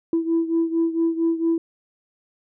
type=beating tone pair; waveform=sine; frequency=329.6 / 334 Hz; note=E4 / E4; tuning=0 / +23 cents; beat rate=4.4 Hz; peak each=-19 / -23 dBFS; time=0.13-1.58 s; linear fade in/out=2 ms; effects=tanh soft clip ceiling -13 dBFS